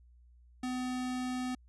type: tone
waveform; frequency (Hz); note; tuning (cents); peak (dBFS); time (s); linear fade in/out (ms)
square; 252.6; B3; +39; -34; 0.63-1.55; 5
effects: added 60 Hz sine -57 dBFS peak until 1.68 s + resampled to 24000 Hz